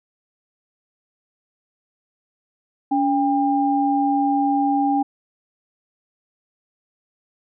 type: tone pair together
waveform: sine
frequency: 283.2 / 800 Hz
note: C#4 / G5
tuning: +37 / +35 cents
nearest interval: octave + tritone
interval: 1798 cents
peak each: -19 dBFS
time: 2.91-5.03 s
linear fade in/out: 10 ms
effects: none